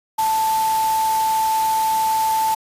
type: tone in noise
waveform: sine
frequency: 880 Hz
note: A5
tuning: in tune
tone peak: -16 dBFS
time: 0.18-2.55 s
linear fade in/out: 10 ms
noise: white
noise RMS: -29 dBFS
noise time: 0.18-2.55 s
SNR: +10 dB
effects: resampled to 32000 Hz

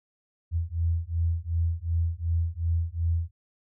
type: beating tone pair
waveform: sine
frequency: 82.41 / 85.11 Hz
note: E2 / F2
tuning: 0 / -44 cents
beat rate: 2.7 Hz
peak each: -27 dBFS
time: 0.51-3.31 s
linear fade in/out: 50 ms
effects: none

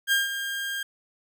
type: tone with ADSR envelope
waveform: 30% pulse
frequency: 1607 Hz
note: G6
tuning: 43 cents sharp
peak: -16 dBFS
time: 0.07-0.83 s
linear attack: 49 ms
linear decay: 160 ms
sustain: -10 dB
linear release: 5 ms
effects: none

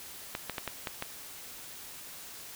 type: clicks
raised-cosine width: 0.3 ms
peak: -17 dBFS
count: 6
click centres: 0.351 / 0.497 / 0.582 / 0.677 / 0.872 / 1.024 s
effects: white hiss -46 dBFS RMS until 2.55 s

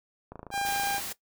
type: click train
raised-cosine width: 1 ms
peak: -27 dBFS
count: 19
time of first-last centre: 0.32-0.982 s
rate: 27.2 Hz
type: tone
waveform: sawtooth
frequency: 800 Hz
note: G5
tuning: 35 cents sharp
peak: -24 dBFS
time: 0.51-1.01 s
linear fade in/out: 50 ms
type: noise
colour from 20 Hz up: white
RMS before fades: -36 dBFS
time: 0.65-1.13 s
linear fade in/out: 10 ms
effects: noise-tail reverb RT60 0.1 s tail -17 dB re dry

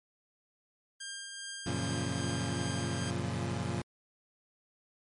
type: tone with tremolo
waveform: 10% pulse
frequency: 1600 Hz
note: G6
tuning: 35 cents sharp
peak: -30 dBFS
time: 1-3.11 s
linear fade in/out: 10 ms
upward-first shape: triangle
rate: 2.5 Hz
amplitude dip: 35%
type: chord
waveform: 25% pulse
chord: Gb major seventh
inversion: none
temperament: equal with one note detuned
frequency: 92.5 / 116.54 / 138.59 / 173.11 Hz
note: Gb2 / Bb2 / Db3 / F3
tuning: 0 / 0 / 0 / -15 cents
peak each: -34 / -33 / -34 / -36 dBFS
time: 1.66-3.82 s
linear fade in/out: 5 ms
effects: MP3 48 kbps

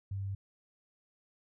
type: tone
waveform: sine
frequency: 98 Hz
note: G2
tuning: in tune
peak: -34 dBFS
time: 0.11-0.35 s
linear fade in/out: 5 ms
effects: none

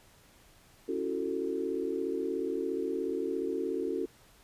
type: chord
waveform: sine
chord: F# minor seventh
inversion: second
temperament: just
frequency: 277.5 / 333 / 370 / 444 Hz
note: C#4 / E4 / F#4 / A4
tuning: +2 / +18 / 0 / +16 cents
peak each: -37 / -37 / -34 / -35 dBFS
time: 0.88-4.06 s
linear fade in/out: 10 ms
effects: pink hiss -60 dBFS RMS until 4.43 s + resampled to 32000 Hz

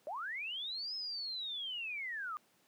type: linear two-way sweep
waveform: sine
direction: up then down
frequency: 554.4 to 5190 to 1173 Hz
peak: -38 dBFS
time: 0.07-2.37 s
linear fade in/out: 0 ms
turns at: 0.95 s
effects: pink hiss -70 dBFS RMS until 2.67 s + high-pass 200 Hz 12 dB/octave

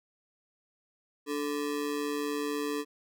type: ring-modulated tone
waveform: square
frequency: 364.9 Hz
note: F#4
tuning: 24 cents flat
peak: -28 dBFS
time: 1.26-2.85 s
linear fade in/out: 50 ms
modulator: 72.1 Hz
effects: none

